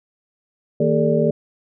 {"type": "tone cluster", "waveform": "sine", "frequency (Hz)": [157.3, 229.6, 405.8, 448.3, 584], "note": ["D#3", "A#3", "G#4", "A4", "D5"], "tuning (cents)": [19, -26, -40, 32, -10], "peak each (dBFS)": -21, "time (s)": [0.8, 1.31], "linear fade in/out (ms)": 5, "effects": []}